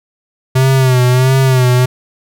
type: tone with vibrato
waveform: square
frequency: 129 Hz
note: C3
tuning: 24 cents flat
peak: -8 dBFS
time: 0.55-1.86 s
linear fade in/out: 10 ms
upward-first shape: sine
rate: 1.5 Hz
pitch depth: 61 cents each way
effects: none